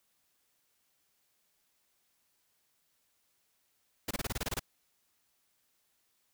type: noise bursts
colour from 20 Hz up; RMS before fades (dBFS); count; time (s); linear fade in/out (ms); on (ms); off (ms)
pink; -34; 10; 4.08-4.595; 5; 29; 25
effects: white hiss -75 dBFS RMS until 6.33 s